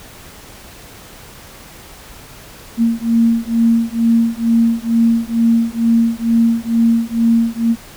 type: beating tone pair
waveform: sine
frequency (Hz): 229.1 / 231.3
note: A#3 / A#3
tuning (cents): -30 / -13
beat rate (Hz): 2.2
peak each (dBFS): -14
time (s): 2.77-7.76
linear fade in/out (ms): 50
effects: pink hiss -38 dBFS RMS until 7.96 s